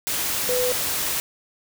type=tone in noise; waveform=sine; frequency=499.1 Hz; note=B4; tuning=18 cents sharp; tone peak=-21 dBFS; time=0.49-0.72 s; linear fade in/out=0 ms; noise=white; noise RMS=-25 dBFS; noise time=0.07-1.2 s; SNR=+1 dB; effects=none